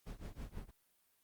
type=noise with tremolo; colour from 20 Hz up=brown; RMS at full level=-43 dBFS; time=0.06-0.71 s; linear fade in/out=10 ms; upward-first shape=triangle; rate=6.2 Hz; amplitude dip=100%; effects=white hiss -75 dBFS RMS until 1.23 s + Opus 48 kbps